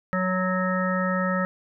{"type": "harmonic tone", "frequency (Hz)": 185, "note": "F#3", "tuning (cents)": 0, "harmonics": [1, 3, 5, 7, 9, 10], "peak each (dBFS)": [-25, -28, -37, -28, -37, -31], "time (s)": [0.13, 1.45], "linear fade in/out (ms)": 0, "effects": []}